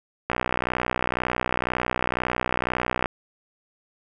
click train, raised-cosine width 0.5 ms, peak -8 dBFS, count 172, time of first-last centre 0.3-3.058 s, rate 62 Hz, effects none

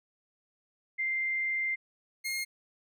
sine / sawtooth tone pair in turn, 2093 / 2136 Hz, C7 / C7, 0 / +35 cents, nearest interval unison, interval 35 cents, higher second, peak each -28 dBFS, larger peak neither, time 0.98-1.76 / 2.24-2.45 s, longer first, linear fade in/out 20 ms, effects none

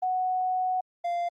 sine / triangle tone pair in turn, 740 / 694 Hz, F#5 / F5, 0 / -11 cents, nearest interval minor second, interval 111 cents, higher first, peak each -24 dBFS, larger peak neither, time 0.02-0.81 / 1.04-1.29 s, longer first, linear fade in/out 10 ms, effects Opus 24 kbps

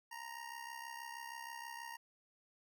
25% pulse tone with amplitude modulation, 932.3 Hz, A#5, in tune, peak -39 dBFS, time 0.11-1.97 s, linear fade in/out 10 ms, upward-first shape sine, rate 66.3 Hz, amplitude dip 70%, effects none

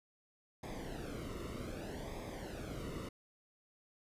brown noise with flanger, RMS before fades -44 dBFS, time 0.63-3.09 s, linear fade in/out 5 ms, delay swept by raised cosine 0.69 to 1.24 ms, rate 0.64 Hz, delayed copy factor -0.75, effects resampled to 32000 Hz

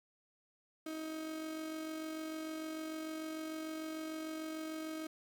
35% pulse tone with amplitude modulation, 315.8 Hz, D#4, 26 cents sharp, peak -37 dBFS, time 0.86-5.07 s, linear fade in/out 5 ms, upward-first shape sine, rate 46.7 Hz, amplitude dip 35%, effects 11-bit

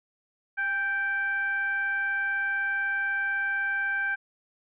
sine tone with frequency modulation, 1568 Hz, G6, in tune, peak -25 dBFS, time 0.57-4.16 s, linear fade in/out 20 ms, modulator 765 Hz, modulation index 0.43, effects none

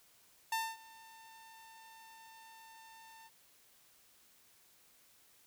sawtooth tone with ADSR envelope, 898 Hz, A5, 35 cents sharp, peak -28 dBFS, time 0.52-3.3 s, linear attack 5 ms, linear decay 240 ms, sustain -23 dB, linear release 36 ms, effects white hiss -66 dBFS RMS until 5.46 s

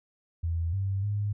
sine tone with pitch steps, 83.5 / 97.4 / 103 Hz, E2 / G2 / G#2, +23 / -11 / -14 cents, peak -26 dBFS, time 0.43-1.33 s, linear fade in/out 10 ms, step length 300 ms, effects none

